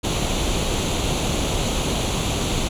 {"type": "noise with comb filter", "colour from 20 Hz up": "pink", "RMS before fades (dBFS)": -22, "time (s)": [0.03, 2.69], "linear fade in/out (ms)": 20, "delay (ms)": 0.29, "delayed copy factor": 0.6, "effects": ["low-pass 9000 Hz 12 dB/octave"]}